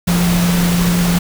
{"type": "tone in noise", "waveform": "sine", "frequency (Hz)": 174.61, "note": "F3", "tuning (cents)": 0, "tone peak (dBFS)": -12, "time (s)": [0.07, 1.19], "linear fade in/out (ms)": 10, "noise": "pink", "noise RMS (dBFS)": -20, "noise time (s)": [0.07, 1.19], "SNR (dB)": 5, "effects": []}